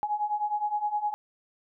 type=beating tone pair; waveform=sine; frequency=830.6 / 840.3 Hz; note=G#5 / G#5; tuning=0 / +20 cents; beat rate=9.7 Hz; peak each=-31 / -28 dBFS; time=0.03-1.14 s; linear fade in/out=0 ms; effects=none